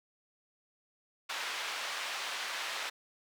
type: band-pass noise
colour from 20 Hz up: white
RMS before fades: -38 dBFS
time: 1.29-2.9 s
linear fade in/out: 10 ms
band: 770 to 3300 Hz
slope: 12 dB/octave
effects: none